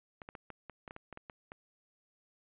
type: clicks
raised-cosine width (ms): 0.5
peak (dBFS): -30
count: 12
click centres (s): 0.218 / 0.289 / 0.352 / 0.503 / 0.697 / 0.878 / 0.909 / 0.964 / 1.127 / 1.174 / 1.298 / 1.519
effects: resampled to 8000 Hz